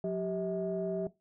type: tone cluster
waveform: sine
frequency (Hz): 180.3 / 388.5 / 641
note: F#3 / G4 / E5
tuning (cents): -45 / -16 / -49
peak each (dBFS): -34 / -34 / -35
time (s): 0.04-1.07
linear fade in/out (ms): 2
effects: noise-tail reverb RT60 0.2 s tail -17 dB re dry + tanh soft clip ceiling -23 dBFS